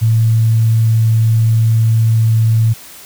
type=tone; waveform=sine; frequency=112.4 Hz; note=A2; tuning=37 cents sharp; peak=-8 dBFS; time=0.01-2.74 s; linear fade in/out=20 ms; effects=white hiss -36 dBFS RMS until 3.05 s